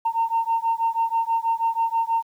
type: beating tone pair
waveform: sine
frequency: 910 / 916.2 Hz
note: A#5 / A#5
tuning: -42 / -30 cents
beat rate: 6.2 Hz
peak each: -22 dBFS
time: 0.05-2.23 s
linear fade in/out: 10 ms
effects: tanh soft clip ceiling -14 dBFS + 9-bit